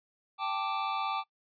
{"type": "chord", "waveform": "square", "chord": "G suspended second", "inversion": "none", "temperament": "equal", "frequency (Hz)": [784, 880, 1174.7], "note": ["G5", "A5", "D6"], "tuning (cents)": [0, 0, 0], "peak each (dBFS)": [-36, -37, -34], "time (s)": [0.38, 1.24], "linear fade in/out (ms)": 50, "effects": ["noise-tail reverb RT60 0.1 s tail -20 dB re dry", "resampled to 11025 Hz"]}